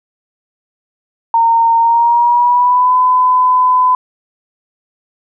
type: tone with pitch glide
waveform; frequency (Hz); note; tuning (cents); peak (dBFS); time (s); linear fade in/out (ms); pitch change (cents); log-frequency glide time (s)
sine; 919 to 1008; A#5 to B5; -25 to +35; -7; 1.34-3.95; 2; +160; 1.78-2.95
effects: none